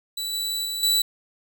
sawtooth tone with level steps, 3951 Hz, B7, in tune, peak -24 / -22 / -24 / -15 dBFS, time 0.17-1.02 s, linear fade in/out 5 ms, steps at 0.33 / 0.65 / 0.83 s, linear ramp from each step 2 ms, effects none

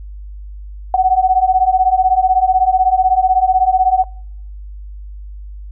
sine beating tone pair, 740 / 756 Hz, F#5 / F#5, 0 / +37 cents, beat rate 16 Hz, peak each -13 dBFS, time 0.94-4.04 s, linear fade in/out 2 ms, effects noise-tail reverb RT60 0.7 s tail -25 dB re dry + added 50 Hz sine -28 dBFS peak until 5.71 s

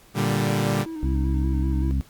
sawtooth chord, G minor, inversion first, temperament equal, 116.54 / 146.83 / 196 Hz, Bb2 / D3 / G3, 0 / 0 / 0 cents, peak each -21 dBFS, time 0.14-0.86 s, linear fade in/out 50 ms
triangle tone with vibrato, 317.1 Hz, D#4, 33 cents sharp, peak -28 dBFS, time 0.86-1.91 s, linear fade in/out 0 ms, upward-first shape square, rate 5.2 Hz, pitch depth 43 cents each way
harmonic tone, 67.1 Hz, C2, 44 cents sharp, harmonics 1 / 2 / 3 / 4, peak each -21 / -28 / -32 / -33 dBFS, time 1.03-2.01 s, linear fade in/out 0 ms
effects pink hiss -53 dBFS RMS until 2.09 s + Opus 48 kbps

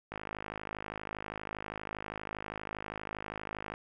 click train, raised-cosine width 0.5 ms, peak -23 dBFS, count 191, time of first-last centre 0.12-3.739 s, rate 52.5 Hz, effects none

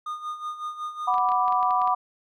triangle tone with tremolo, 1224 Hz, D#6, 29 cents flat, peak -26 dBFS, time 0.06-1.16 s, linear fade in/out 5 ms, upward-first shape sine, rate 5.4 Hz, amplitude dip 70%
sine chord, B minor, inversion second, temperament equal, 740 / 987.8 / 1174.7 Hz, F#5 / B5 / D6, 0 / 0 / 0 cents, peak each -24 dBFS, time 1.07-1.95 s, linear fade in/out 10 ms
clicks, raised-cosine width 0.3 ms, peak -26 dBFS, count 10, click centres 1.141 / 1.182 / 1.289 / 1.319 / 1.481 / 1.524 / 1.629 / 1.708 / 1.817 / 1.875 s
effects none

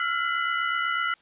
sine tone cluster, 1346 / 1414 / 2022 / 2952 Hz, E6 / F6 / B6 / F#7, +36 / +21 / +40 / -5 cents, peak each -28 / -28 / -30 / -35 dBFS, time 0-1.14 s, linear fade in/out 2 ms, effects white hiss -60 dBFS RMS until 1.21 s + resampled to 8000 Hz

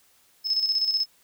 triangle tone with tremolo, 5200 Hz, E8, 24 cents flat, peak -16 dBFS, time 0.44-1.06 s, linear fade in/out 50 ms, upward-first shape square, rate 16 Hz, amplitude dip 65%, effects tanh soft clip ceiling -18 dBFS + white hiss -61 dBFS RMS until 1.23 s

